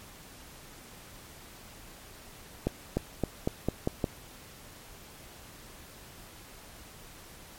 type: accelerating click train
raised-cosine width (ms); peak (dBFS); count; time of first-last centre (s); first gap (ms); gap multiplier
2; -13; 7; 2.67-4.042; 300; 0.89
effects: pink hiss -50 dBFS RMS until 7.58 s + MP3 64 kbps